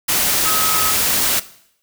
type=tone in noise; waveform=sine; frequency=1275 Hz; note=D#6; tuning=42 cents sharp; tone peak=-20 dBFS; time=0.45-0.92 s; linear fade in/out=10 ms; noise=white; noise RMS=-17 dBFS; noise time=0.08-1.4 s; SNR=-6 dB; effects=noise-tail reverb RT60 0.7 s tail -17 dB re dry